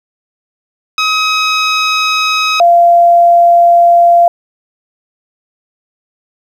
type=tone pair in turn; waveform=15% pulse / sine; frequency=1269 / 689.9 Hz; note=D#6 / F5; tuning=+34 / -21 cents; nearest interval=major seventh; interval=1055 cents; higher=first; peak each=-3 dBFS; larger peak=neither; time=0.98-2.6 / 2.6-4.28 s; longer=second; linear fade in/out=2 ms; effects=low-pass 6000 Hz 12 dB/octave + 7-bit

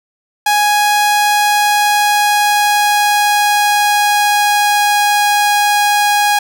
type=tone with pitch glide; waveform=sawtooth; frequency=830.6 to 825.3 Hz; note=G#5 to G#5; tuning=0 to -11 cents; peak=-6 dBFS; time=0.46-6.39 s; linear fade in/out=5 ms; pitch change=-11 cents; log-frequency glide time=1.11-5.03 s; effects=none

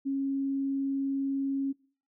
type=tone with vibrato; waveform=sine; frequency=273.4 Hz; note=C#4; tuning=24 cents flat; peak=-27 dBFS; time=0.05-1.73 s; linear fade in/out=20 ms; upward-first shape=triangle; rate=20 Hz; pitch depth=11 cents each way; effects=noise-tail reverb RT60 0.4 s tail -21 dB re dry

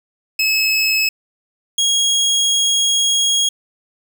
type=tone pair in turn; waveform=25% pulse; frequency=2587 / 3291 Hz; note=E7 / G#7; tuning=-33 / -16 cents; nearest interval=major third; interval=417 cents; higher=second; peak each=-10 dBFS; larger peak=neither; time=0.39-1.09 / 1.78-3.49 s; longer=second; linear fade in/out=5 ms; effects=none

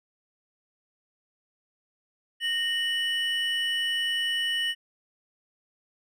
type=tone pair together; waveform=triangle; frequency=1849.3 / 2960 Hz; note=A#6 / F#7; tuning=-14 / 0 cents; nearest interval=minor sixth; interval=814 cents; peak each=-28 / -25 dBFS; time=2.4-4.75 s; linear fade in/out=50 ms; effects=none

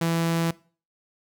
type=tone; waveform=sawtooth; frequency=166.3 Hz; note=E3; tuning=16 cents sharp; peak=-18 dBFS; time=0.01-0.51 s; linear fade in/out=5 ms; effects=noise-tail reverb RT60 0.4 s tail -21 dB re dry

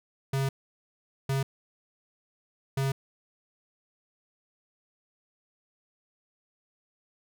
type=tone bursts at uneven times; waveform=square; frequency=135.7 Hz; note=C#3; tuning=36 cents flat; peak=-26 dBFS; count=3; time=0.33-0.49 / 1.29-1.43 / 2.77-2.92 s; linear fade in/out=5 ms; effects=none

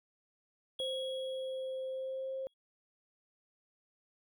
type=tone with exponential decay; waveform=triangle; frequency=3322 Hz; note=G#7; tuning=in tune; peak=-34 dBFS; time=0.79-2.54 s; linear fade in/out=5 ms; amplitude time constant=380 ms
type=tone with pitch glide; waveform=sine; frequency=523.3 to 530.3 Hz; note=C5 to C5; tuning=0 to +23 cents; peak=-36 dBFS; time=0.8-2.47 s; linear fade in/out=0 ms; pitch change=+23 cents; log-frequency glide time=1.88-2.33 s
effects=none

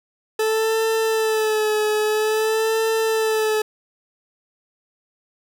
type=tone with vibrato; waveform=40% pulse; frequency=435.8 Hz; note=A4; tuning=17 cents flat; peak=-17 dBFS; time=0.39-3.62 s; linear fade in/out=5 ms; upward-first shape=sine; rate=0.5 Hz; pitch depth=40 cents each way; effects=none

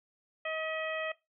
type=harmonic tone with a mistuned harmonic; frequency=633 Hz; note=D#5; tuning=30 cents sharp; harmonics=1 / 2 / 3 / 4 / 5; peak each=-36 / -41 / -39 / -40 / -45 dBFS; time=0.45-1.12 s; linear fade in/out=5 ms; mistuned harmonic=3; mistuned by=+29 cents; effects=noise-tail reverb RT60 0.2 s tail -18 dB re dry

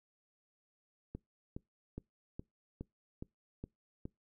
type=click train; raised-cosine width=3 ms; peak=-29 dBFS; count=8; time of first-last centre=1.15-4.055 s; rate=2.41 Hz; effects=noise-tail reverb RT60 0.2 s tail -25 dB re dry

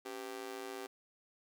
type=tone with amplitude modulation; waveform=sawtooth; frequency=391.2 Hz; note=G4; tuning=4 cents flat; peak=-34 dBFS; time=0.05-0.87 s; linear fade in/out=10 ms; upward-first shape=sine; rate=114 Hz; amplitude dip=100%; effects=none

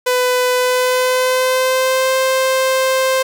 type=tone with pitch glide; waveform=sawtooth; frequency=500 to 523.9 Hz; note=B4 to C5; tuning=+21 to +2 cents; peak=-9 dBFS; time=0.06-3.23 s; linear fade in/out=10 ms; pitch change=+81 cents; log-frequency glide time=0.54-2.15 s; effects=none

